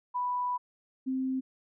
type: tone pair in turn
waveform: sine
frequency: 987.8 / 261.6 Hz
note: B5 / C4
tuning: 0 / 0 cents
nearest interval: octave + major seventh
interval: 2300 cents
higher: first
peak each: -28 dBFS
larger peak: neither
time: 0.14-0.58 / 1.06-1.41 s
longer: first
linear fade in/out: 20 ms
effects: none